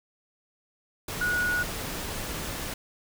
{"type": "tone in noise", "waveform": "sine", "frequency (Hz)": 1457, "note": "F#6", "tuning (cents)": -27, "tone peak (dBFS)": -24, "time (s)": [1.21, 1.63], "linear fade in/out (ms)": 5, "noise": "pink", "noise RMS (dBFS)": -34, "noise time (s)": [1.08, 2.74], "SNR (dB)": 7, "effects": []}